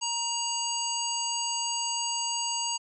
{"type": "harmonic tone with a mistuned harmonic", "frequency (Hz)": 943, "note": "A#5", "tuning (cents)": 20, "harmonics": [1, 3, 5, 7, 8], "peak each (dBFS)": [-34, -34, -35, -33, -36], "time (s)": [0.01, 2.78], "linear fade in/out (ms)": 20, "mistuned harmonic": 8, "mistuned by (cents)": 65, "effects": []}